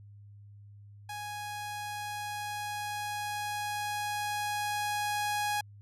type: tone with level ramp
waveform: sawtooth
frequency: 830.6 Hz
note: G#5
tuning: in tune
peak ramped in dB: -34 to -25 dBFS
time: 1.09-5.61 s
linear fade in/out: 5 ms
effects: added 102 Hz sine -49 dBFS peak until 5.81 s + resampled to 32000 Hz